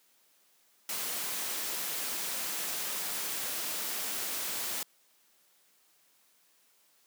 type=noise; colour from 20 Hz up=white; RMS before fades=-35 dBFS; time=0.89-4.83 s; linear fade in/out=2 ms; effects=white hiss -67 dBFS RMS until 7.06 s + high-pass 200 Hz 12 dB/octave